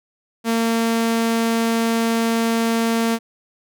sawtooth tone, 228.5 Hz, A#3, 34 cents flat, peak -13 dBFS, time 0.44-3.19 s, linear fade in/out 50 ms, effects none

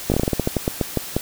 slowing click train, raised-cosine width 2 ms, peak -5 dBFS, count 15, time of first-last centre 0.1-1.166 s, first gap 18 ms, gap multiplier 1.2, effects white hiss -33 dBFS RMS until 1.21 s

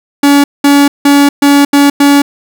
45% pulse tone bursts at uneven times, 284.1 Hz, C#4, 43 cents sharp, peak -3 dBFS, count 6, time 0.23-0.44 / 0.64-0.88 / 1.05-1.29 / 1.42-1.65 / 1.73-1.9 / 2-2.22 s, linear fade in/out 5 ms, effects none

